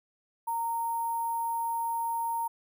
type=tone with sample-and-hold; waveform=sine; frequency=925 Hz; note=A#5; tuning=14 cents flat; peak=-28 dBFS; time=0.47-2.48 s; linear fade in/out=10 ms; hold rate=11025 Hz; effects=none